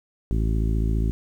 harmonic tone, 54.7 Hz, A1, 9 cents flat, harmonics 1 / 2 / 3 / 4 / 5 / 6 / 7, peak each -21 / -27 / -31 / -33 / -35 / -37 / -38 dBFS, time 0.31-1.11 s, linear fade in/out 0 ms, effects 9-bit

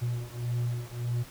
triangle beating tone pair, 119.5 / 121.2 Hz, A#2 / B2, +43 / -32 cents, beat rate 1.7 Hz, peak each -30 / -30 dBFS, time 0.01-1.24 s, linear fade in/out 20 ms, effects pink hiss -49 dBFS RMS until 1.3 s

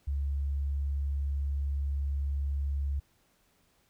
sine tone, 70.1 Hz, C#2, 20 cents sharp, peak -28 dBFS, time 0.07-3 s, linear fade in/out 10 ms, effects pink hiss -69 dBFS RMS until 3.89 s

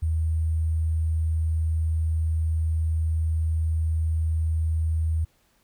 sine tone with sample-and-hold, 80 Hz, D#2, 49 cents sharp, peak -21 dBFS, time 0.02-5.25 s, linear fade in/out 10 ms, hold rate 8820 Hz, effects pink hiss -65 dBFS RMS until 5.63 s

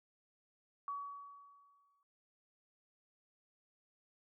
sine tone with exponential decay, 1132 Hz, C#6, 36 cents sharp, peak -37 dBFS, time 0.88-2.03 s, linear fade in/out 1 ms, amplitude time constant 250 ms, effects none

